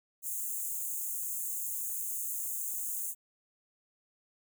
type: high-pass noise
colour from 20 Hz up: white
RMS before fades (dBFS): -36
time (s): 0.22-3.15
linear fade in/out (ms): 50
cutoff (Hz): 6500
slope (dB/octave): 96
effects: none